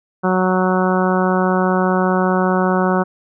harmonic tone, 185 Hz, F#3, in tune, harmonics 1 / 2 / 3 / 4 / 5 / 6 / 7 / 8, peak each -17 / -20 / -22 / -23 / -24 / -25 / -25 / -26 dBFS, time 0.23-3.04 s, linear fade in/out 20 ms, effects none

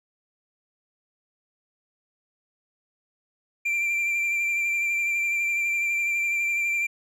triangle tone with vibrato, 2362 Hz, D7, 9 cents sharp, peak -21 dBFS, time 3.65-6.87 s, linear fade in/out 10 ms, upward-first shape sine, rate 12 Hz, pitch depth 21 cents each way, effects none

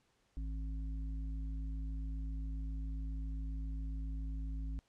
harmonic tone, 53.7 Hz, A1, 41 cents flat, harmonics 1 / 3 / 5, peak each -37 / -51 / -51 dBFS, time 0.37-4.79 s, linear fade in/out 0 ms, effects pink hiss -75 dBFS RMS until 4.88 s + low-pass 8000 Hz 12 dB/octave

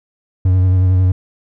triangle tone with vibrato, 92.5 Hz, F#2, in tune, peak -7 dBFS, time 0.45-1.12 s, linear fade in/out 5 ms, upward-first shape sine, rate 11 Hz, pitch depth 28 cents each way, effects none

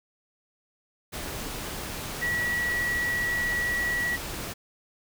sine tone in noise, 1932 Hz, B6, 39 cents flat, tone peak -25 dBFS, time 2.21-4.17 s, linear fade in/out 20 ms, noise pink, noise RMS -35 dBFS, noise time 1.12-4.54 s, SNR +7 dB, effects none

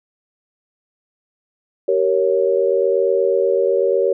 sine chord, G diminished, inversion none, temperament equal with one note detuned, 385.3 / 466.2 / 554.4 Hz, G4 / Bb4 / Db5, -30 / 0 / 0 cents, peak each -18 dBFS, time 1.88-4.13 s, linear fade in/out 5 ms, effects none

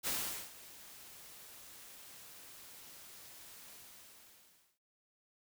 white noise with ADSR envelope, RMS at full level -35 dBFS, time 0.03-4.79 s, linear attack 40 ms, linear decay 420 ms, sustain -19 dB, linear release 1100 ms, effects none

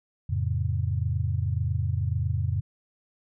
sine chord, F augmented, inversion none, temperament just, 87.31 / 109.13 / 136.42 Hz, F2 / A2 / C#3, 0 / -14 / -27 cents, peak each -27 / -28 / -30 dBFS, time 0.29-2.61 s, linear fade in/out 10 ms, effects none

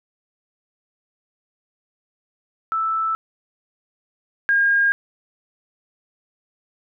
sine tone pair in turn, 1318.5 / 1619.5 Hz, E6 / G#6, 0 / -44 cents, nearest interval major third, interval 356 cents, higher second, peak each -19 / -14 dBFS, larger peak second, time 2.72-3.15 / 4.49-4.92 s, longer neither, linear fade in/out 0 ms, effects none

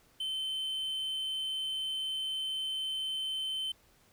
triangle tone, 3078 Hz, G7, 32 cents flat, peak -31 dBFS, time 0.2-3.72 s, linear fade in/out 5 ms, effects pink hiss -65 dBFS RMS until 4.12 s

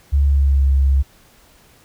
sine tone with pitch glide, 70.4 to 68.08 Hz, C#2 to C#2, +27 to -31 cents, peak -11 dBFS, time 0.12-1.03 s, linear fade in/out 20 ms, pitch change -58 cents, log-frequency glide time 0.24-0.66 s, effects pink hiss -51 dBFS RMS until 1.84 s

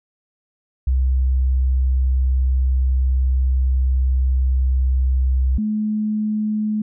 sine tone pair in turn, 64.7 / 213.6 Hz, C2 / G#3, -19 / +49 cents, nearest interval octave + major sixth, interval 2068 cents, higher second, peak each -14 / -18 dBFS, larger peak first, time 0.87-5.58 / 5.58-6.82 s, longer first, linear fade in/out 5 ms, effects none

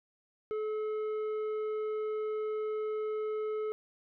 sine tone with tanh clipping, 430 Hz, A4, 40 cents flat, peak -33 dBFS, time 0.51-3.72 s, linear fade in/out 0 ms, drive 8 dB, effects none

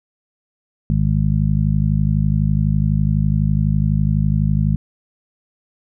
harmonic tone, 52 Hz, G#1, 3 cents sharp, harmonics 1 / 2 / 3 / 4, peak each -20 / -20 / -17 / -22 dBFS, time 0.9-4.76 s, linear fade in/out 0 ms, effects none

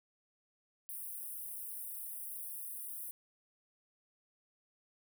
white high-pass noise, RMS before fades -44 dBFS, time 0.89-3.11 s, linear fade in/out 0 ms, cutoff 9000 Hz, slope 96 dB/octave, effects none

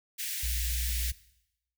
white high-pass noise, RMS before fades -35 dBFS, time 0.18-1.12 s, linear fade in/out 20 ms, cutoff 1700 Hz, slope 48 dB/octave
sine tone, 60 Hz, B1, 49 cents flat, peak -30 dBFS, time 0.43-1.12 s, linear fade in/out 5 ms
effects noise-tail reverb RT60 0.8 s tail -18 dB re dry

